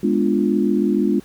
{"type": "chord", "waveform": "sine", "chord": "G# diminished seventh", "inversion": "none", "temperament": "equal", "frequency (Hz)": [207.7, 246.9, 293.7, 349.2], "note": ["G#3", "B3", "D4", "F4"], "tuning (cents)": [0, 0, 0, 0], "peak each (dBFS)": [-19, -22, -21, -21], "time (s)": [0.03, 1.2], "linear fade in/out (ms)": 5, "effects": ["pink hiss -49 dBFS RMS until 1.24 s"]}